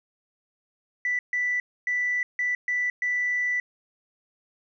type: tone bursts at uneven times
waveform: sine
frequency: 1975.5 Hz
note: B6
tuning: in tune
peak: -22 dBFS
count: 6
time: 1.05-1.19 / 1.33-1.6 / 1.87-2.23 / 2.39-2.55 / 2.68-2.9 / 3.02-3.6 s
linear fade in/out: 2 ms
effects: tanh soft clip ceiling -18 dBFS